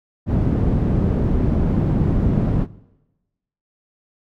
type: low-pass noise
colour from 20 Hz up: white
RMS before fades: -18 dBFS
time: 0.26-2.67 s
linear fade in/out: 50 ms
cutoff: 190 Hz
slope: 12 dB/octave
effects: noise-tail reverb RT60 1.0 s tail -20 dB re dry